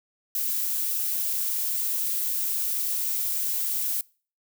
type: noise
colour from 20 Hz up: violet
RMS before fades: -27 dBFS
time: 0.35-4.01 s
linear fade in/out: 2 ms
effects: noise-tail reverb RT60 0.4 s tail -24 dB re dry